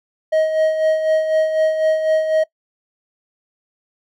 triangle tone with tremolo, 630 Hz, D#5, 21 cents sharp, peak -10 dBFS, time 0.32-2.44 s, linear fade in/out 10 ms, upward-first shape sine, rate 4 Hz, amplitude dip 55%, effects noise-tail reverb RT60 0.1 s tail -21 dB re dry

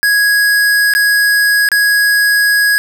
square tone with dropouts, 1661.2 Hz, G#6, in tune, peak -9 dBFS, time 0.03-2.78 s, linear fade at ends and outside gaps 0 ms, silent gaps 0.937-0.95 / 1.688-1.717 s, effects none

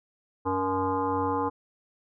sine tone with frequency modulation, 659.3 Hz, E5, in tune, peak -24 dBFS, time 0.45-1.5 s, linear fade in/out 20 ms, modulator 188 Hz, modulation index 2.5, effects none

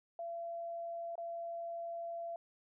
sine tone with dropouts, 678 Hz, E5, 49 cents sharp, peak -39 dBFS, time 0.19-2.36 s, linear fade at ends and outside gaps 2 ms, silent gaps 1.155-1.179 s, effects none

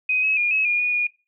sine tone with pitch steps, 2510 / 2565 / 2426 / 2569 / 2428 / 2457 / 2441 Hz, D#7 / E7 / D#7 / E7 / D#7 / D#7 / D#7, +15 / -48 / -44 / -45 / -43 / -22 / -34 cents, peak -18 dBFS, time 0.09-1.07 s, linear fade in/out 5 ms, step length 140 ms, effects noise-tail reverb RT60 0.3 s tail -22 dB re dry

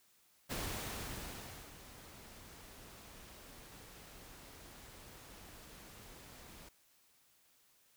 pink noise with ADSR envelope, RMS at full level -40 dBFS, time 0.49-6.69 s, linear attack 23 ms, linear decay 1200 ms, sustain -15 dB, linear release 5 ms, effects white hiss -70 dBFS RMS until 7.96 s

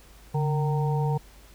harmonic tone with a mistuned harmonic, 153.6 Hz, D#3, 22 cents flat, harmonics 1 / 3 / 5 / 6, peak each -23 / -32 / -35 / -34 dBFS, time 0.34-1.18 s, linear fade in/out 10 ms, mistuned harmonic 1, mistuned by -110 cents, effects added 50 Hz sine -50 dBFS peak until 1.54 s + pink hiss -54 dBFS RMS until 1.54 s

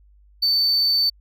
triangle tone, 4538 Hz, C#8, 40 cents sharp, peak -15 dBFS, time 0.42-1.1 s, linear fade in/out 10 ms, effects added 50 Hz sine -50 dBFS peak until 1.2 s

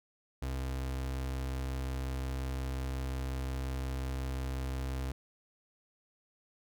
35% pulse tone, 65.6 Hz, C2, 5 cents sharp, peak -32 dBFS, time 0.42-5.12 s, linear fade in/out 5 ms, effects none

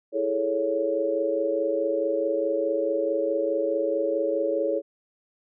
sine chord, A major seventh, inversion second, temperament equal with one note detuned, 329.6 / 415.3 / 440 / 557.3 Hz, E4 / G#4 / A4 / C#5, 0 / 0 / 0 / +9 cents, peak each -30 / -30 / -29 / -25 dBFS, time 0.12-4.82 s, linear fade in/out 50 ms, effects none

